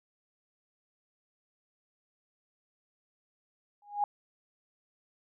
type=tone with exponential growth; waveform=sine; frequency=822 Hz; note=G#5; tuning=18 cents flat; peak=-22 dBFS; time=3.82-4.04 s; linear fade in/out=2 ms; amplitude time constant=47 ms; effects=none